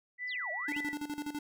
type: tone with vibrato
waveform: sine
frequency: 1975.5 Hz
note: B6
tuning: in tune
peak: -35 dBFS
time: 0.18-0.95 s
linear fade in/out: 50 ms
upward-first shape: sine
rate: 2.1 Hz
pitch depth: 18 cents each way
type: exponential two-way sweep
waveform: sine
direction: down then up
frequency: 5570 to 587.3 to 3765 Hz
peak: -40 dBFS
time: 0.27-0.81 s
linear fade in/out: 50 ms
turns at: 0.51 s
type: tone with tremolo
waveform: square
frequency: 294 Hz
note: D4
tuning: 2 cents sharp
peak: -35 dBFS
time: 0.68-1.39 s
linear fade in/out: 5 ms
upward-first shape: square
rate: 12 Hz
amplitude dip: 75%
effects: none